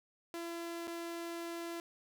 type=tone with dropouts; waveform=sawtooth; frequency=338.3 Hz; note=E4; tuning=45 cents sharp; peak=-36 dBFS; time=0.34-1.8 s; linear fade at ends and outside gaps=1 ms; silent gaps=0.873-0.878 s; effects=none